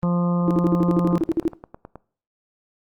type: harmonic tone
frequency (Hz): 174.61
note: F3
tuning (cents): 0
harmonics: 1 / 2 / 3 / 4 / 5 / 6 / 7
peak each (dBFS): -18 / -34 / -29 / -39 / -37 / -33 / -35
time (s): 0.03-1.18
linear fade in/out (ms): 0
type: tone bursts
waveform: sine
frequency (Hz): 329.6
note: E4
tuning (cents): 0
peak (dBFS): -16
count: 13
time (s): 0.48-1.479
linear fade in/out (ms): 0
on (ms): 27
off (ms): 54
type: click train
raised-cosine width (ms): 1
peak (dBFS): -23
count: 9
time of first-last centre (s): 1.11-1.957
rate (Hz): 9.45
effects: noise-tail reverb RT60 0.5 s tail -22 dB re dry + Opus 32 kbps